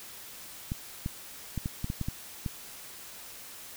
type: clicks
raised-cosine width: 5 ms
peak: -19 dBFS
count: 9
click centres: 0.719 / 1.061 / 1.577 / 1.659 / 1.844 / 1.901 / 2.013 / 2.085 / 2.462 s
effects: white hiss -46 dBFS RMS until 3.76 s